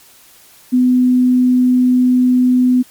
sine tone, 251.2 Hz, B3, 30 cents sharp, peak -8 dBFS, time 0.72-2.83 s, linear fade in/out 20 ms, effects white hiss -45 dBFS RMS until 2.9 s + MP3 96 kbps

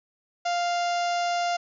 harmonic tone with a mistuned harmonic, 698.5 Hz, F5, in tune, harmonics 1 / 2 / 3 / 4 / 5 / 6 / 7 / 8 / 9 / 10, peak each -24 / -34 / -38 / -38 / -42 / -43 / -41 / -43 / -44 / -48 dBFS, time 0.45-1.57 s, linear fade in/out 10 ms, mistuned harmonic 8, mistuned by -21 cents, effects none

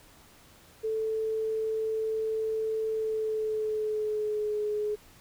sine tone with pitch glide, 440 to 420.9 Hz, A4 to G#4, 0 to +23 cents, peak -27 dBFS, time 0.83-4.96 s, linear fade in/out 20 ms, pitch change -77 cents, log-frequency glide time 2.92-4.61 s, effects pink hiss -56 dBFS RMS until 5.2 s

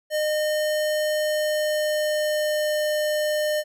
square tone with pitch glide, 610 to 605.8 Hz, D#5 to D#5, -34 to -46 cents, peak -22 dBFS, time 0.1-3.64 s, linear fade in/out 50 ms, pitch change -12 cents, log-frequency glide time 1.21-2.81 s, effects none

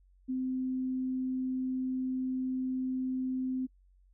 sine tone, 258.3 Hz, C4, 22 cents flat, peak -30 dBFS, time 0.28-3.67 s, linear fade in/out 20 ms, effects noise-tail reverb RT60 0.1 s tail -26 dB re dry + added 46 Hz sine -60 dBFS peak until 4.13 s

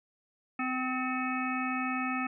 harmonic tone with a mistuned harmonic, 256.6 Hz, C4, 34 cents flat, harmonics 1 / 3 / 5 / 7 / 9 / 10, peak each -33 / -38 / -35 / -40 / -41 / -38 dBFS, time 0.59-2.27 s, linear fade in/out 5 ms, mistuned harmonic 9, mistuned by -66 cents, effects none

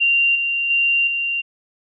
sine tone with level steps, 2772 Hz, F7, 14 cents flat, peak -13 / -18 / -14 / -19 dBFS, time 0-1.42 s, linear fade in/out 20 ms, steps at 0.35 / 0.7 / 1.07 s, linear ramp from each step 5 ms, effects none

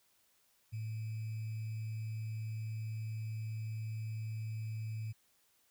sine tone with sample-and-hold, 110 Hz, A2, in tune, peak -37 dBFS, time 0.72-5.13 s, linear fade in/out 20 ms, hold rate 2450 Hz, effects white hiss -72 dBFS RMS until 5.7 s

